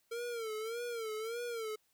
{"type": "tone with vibrato", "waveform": "square", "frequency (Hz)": 455.6, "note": "A#4", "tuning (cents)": -40, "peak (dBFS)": -38, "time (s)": [0.11, 1.76], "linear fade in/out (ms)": 10, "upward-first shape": "sine", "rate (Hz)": 1.7, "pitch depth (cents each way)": 100, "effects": ["white hiss -75 dBFS RMS until 1.93 s"]}